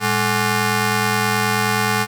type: ring-modulated tone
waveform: 10% pulse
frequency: 319.5 Hz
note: D#4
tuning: 46 cents sharp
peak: -5 dBFS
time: 0-2.07 s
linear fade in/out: 50 ms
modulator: 524 Hz
effects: none